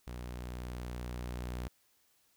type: tone with level ramp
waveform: sawtooth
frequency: 61 Hz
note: B1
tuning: 21 cents flat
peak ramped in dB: -37 to -33 dBFS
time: 0.07-1.68 s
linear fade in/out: 0 ms
effects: white hiss -71 dBFS RMS until 2.36 s